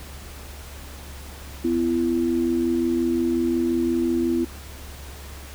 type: tone pair together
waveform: sine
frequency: 251.4 / 337 Hz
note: B3 / E4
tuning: +31 / +38 cents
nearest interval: perfect fourth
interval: 507 cents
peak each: -23 / -21 dBFS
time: 1.64-4.45 s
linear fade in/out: 10 ms
effects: added 70 Hz sine -38 dBFS peak until 5.54 s + pink hiss -42 dBFS RMS until 5.54 s